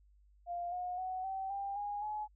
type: tone with pitch steps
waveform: sine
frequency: 698 / 720.9 / 744.6 / 769.1 / 794.4 / 820.5 / 847.5 Hz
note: F5 / F#5 / F#5 / G5 / G5 / G#5 / G#5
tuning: -1 / -45 / +11 / -33 / +23 / -21 / +35 cents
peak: -36 dBFS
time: 0.46-2.28 s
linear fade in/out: 50 ms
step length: 260 ms
effects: added 50 Hz sine -62 dBFS peak until 2.35 s

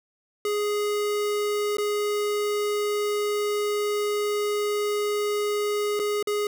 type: tone with dropouts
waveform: square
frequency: 415.3 Hz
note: G#4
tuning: in tune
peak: -24 dBFS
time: 0.45-6.47 s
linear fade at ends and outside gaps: 2 ms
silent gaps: 1.77-1.783 / 5.993-5.997 / 6.227-6.272 s
effects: none

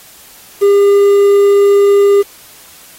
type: tone with quantisation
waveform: triangle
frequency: 402.4 Hz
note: G4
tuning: 45 cents sharp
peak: -3 dBFS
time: 0.61-2.23 s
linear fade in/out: 20 ms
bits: 5
effects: white hiss -39 dBFS RMS until 2.98 s + AAC 48 kbps

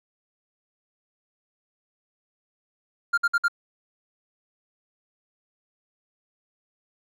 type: tone bursts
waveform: triangle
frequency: 1400 Hz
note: F6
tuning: 4 cents sharp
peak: -16 dBFS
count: 4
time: 3.13-3.483 s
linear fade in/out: 10 ms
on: 47 ms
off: 55 ms
effects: none

